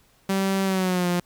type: tone with pitch glide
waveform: sawtooth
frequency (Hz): 193.5 to 176.42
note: G3 to F3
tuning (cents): -22 to +18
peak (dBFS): -17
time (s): 0.29-1.2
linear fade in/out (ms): 5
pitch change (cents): -160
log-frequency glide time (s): 0.64-1.08
effects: pink hiss -60 dBFS RMS until 1.25 s